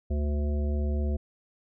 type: harmonic tone with a mistuned harmonic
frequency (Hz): 73.42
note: D2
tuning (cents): 0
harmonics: 1 / 3 / 5 / 7 / 9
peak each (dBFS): -25 / -35 / -39 / -42 / -44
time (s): 0.1-1.17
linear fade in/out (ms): 10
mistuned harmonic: 1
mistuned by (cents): -31
effects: none